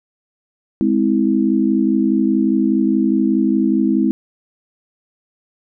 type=chord; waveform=sine; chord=Ab augmented; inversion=none; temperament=just; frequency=207.7 / 259.6 / 324.5 Hz; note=Ab3 / C4 / E4; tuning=0 / -13 / -27 cents; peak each=-17 dBFS; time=0.81-4.11 s; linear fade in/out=0 ms; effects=none